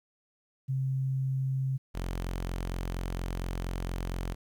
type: tone pair in turn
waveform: sine / sawtooth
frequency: 133 / 44.29 Hz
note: C3 / F1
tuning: +29 / +25 cents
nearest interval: octave + perfect fifth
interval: 1904 cents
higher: first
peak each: -27 / -28 dBFS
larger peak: first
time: 0.68-1.78 / 1.94-4.35 s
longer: second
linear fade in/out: 20 ms
effects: 11-bit